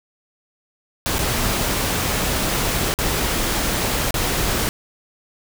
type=noise with dropouts; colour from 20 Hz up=pink; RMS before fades=-21 dBFS; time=1.06-4.69 s; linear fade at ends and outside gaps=0 ms; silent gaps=1.184-1.19 / 2.94-2.988 / 4.108-4.142 s; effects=none